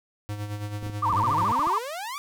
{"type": "tone with tremolo", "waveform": "square", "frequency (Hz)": 103.83, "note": "G#2", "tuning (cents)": 0, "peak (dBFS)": -29, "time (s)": [0.29, 1.52], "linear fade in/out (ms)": 0, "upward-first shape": "sine", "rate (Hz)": 9.2, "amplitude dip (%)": 55}
{"type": "clicks", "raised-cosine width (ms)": 3, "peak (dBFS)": -26, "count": 10, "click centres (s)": [0.828, 0.866, 0.898, 1.101, 1.135, 1.24, 1.319, 1.43, 1.593, 1.671]}
{"type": "tone with vibrato", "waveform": "sine", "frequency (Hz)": 1046.5, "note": "C6", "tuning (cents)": 0, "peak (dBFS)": -21, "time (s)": [1.02, 1.79], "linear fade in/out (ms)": 10, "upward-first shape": "sine", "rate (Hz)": 14, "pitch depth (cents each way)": 260}
{"type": "exponential sweep", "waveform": "sawtooth", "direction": "up", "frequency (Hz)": [84.6, 1200], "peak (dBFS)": -28, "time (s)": [1.12, 2.18], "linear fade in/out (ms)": 0}
{"effects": []}